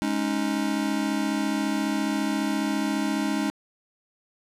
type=chord; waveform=square; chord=Ab suspended fourth; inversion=none; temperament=just; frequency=207.7 / 276.9 / 311.5 Hz; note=Ab3 / Db4 / Eb4; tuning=0 / -2 / +2 cents; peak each=-29 dBFS; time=0.02-3.5 s; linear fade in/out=0 ms; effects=low-pass 11000 Hz 12 dB/octave